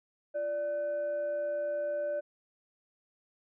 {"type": "tone with frequency modulation", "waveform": "sine", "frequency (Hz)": 587.3, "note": "D5", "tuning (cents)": 0, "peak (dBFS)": -30, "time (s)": [0.34, 2.21], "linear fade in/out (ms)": 20, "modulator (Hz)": 931, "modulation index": 0.26, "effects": []}